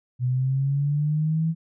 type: linear sweep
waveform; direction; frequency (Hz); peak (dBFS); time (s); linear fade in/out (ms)
sine; up; 123.47 to 164.5; -20; 0.19-1.55; 50
effects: none